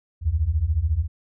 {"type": "beating tone pair", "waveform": "sine", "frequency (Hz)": [70.2, 84.2], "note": ["C#2", "E2"], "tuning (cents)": [22, 37], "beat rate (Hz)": 14, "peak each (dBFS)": [-23, -21], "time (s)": [0.21, 1.08], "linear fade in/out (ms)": 50, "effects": []}